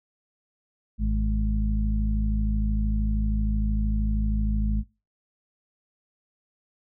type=harmonic tone; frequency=53 Hz; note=G#1; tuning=36 cents sharp; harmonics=1 / 2 / 3 / 4; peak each=-22 / -33 / -38 / -29 dBFS; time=0.98-4.84 s; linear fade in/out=50 ms; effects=noise-tail reverb RT60 0.3 s tail -24 dB re dry